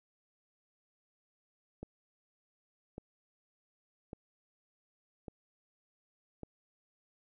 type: click train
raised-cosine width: 2 ms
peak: -29 dBFS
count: 5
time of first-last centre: 1.83-6.433 s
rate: 0.869 Hz
effects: none